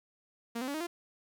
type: tone with pitch steps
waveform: sawtooth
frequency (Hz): 233.1 / 257.2 / 283.7 / 313 / 345.2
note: A#3 / C4 / C#4 / D#4 / F4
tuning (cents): 0 / -30 / +40 / +10 / -20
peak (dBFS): -30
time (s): 0.55-0.87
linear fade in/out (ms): 10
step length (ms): 64
effects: 10-bit